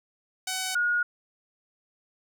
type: tone pair in turn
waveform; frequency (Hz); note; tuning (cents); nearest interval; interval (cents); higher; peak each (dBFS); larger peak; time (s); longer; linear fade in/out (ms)
5% pulse / sine; 751 / 1440.8; F#5 / F#6; +26 / -46; major seventh; 1128; second; -17 / -22; first; 0.47-0.75 / 0.75-1.03; neither; 5
effects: none